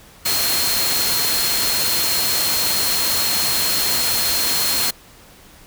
sine tone in noise, 4233 Hz, C8, 19 cents sharp, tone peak -22 dBFS, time 0.25-4.91 s, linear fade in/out 10 ms, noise white, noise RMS -20 dBFS, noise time 0.25-4.91 s, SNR -5 dB, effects pink hiss -46 dBFS RMS until 5.66 s

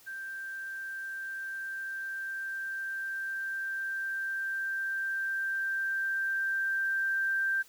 sine tone with level ramp, 1573 Hz, G6, 6 cents sharp, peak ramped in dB -37 to -26 dBFS, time 0.06-7.63 s, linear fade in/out 20 ms, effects white hiss -58 dBFS RMS until 7.68 s

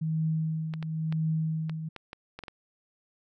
sine tone with tremolo, 158.9 Hz, D#3, 37 cents sharp, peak -24 dBFS, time 0.01-1.89 s, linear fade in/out 10 ms, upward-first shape triangle, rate 0.97 Hz, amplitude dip 65%
clicks, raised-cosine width 0.3 ms, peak -24 dBFS, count 9, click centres 0.738 / 0.827 / 1.125 / 1.696 / 1.963 / 2.131 / 2.39 / 2.437 / 2.482 s
effects none

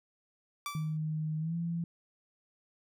sawtooth tone with exponential decay, 1162 Hz, D6, 19 cents flat, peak -29 dBFS, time 0.66-0.97 s, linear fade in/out 1 ms, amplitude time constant 67 ms
sine tone with pitch glide, 155.56 to 168.66 Hz, D#3 to E3, 0 to +40 cents, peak -31 dBFS, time 0.75-1.84 s, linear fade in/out 2 ms, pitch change +140 cents, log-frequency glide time 1.39-1.55 s
effects none

